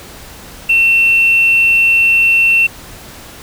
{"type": "tone", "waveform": "triangle", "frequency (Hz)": 2700, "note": "E7", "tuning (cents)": 41, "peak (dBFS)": -4, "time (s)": [0.69, 2.67], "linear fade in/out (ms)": 10, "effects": ["tanh soft clip ceiling -4 dBFS", "pink hiss -34 dBFS RMS until 3.42 s"]}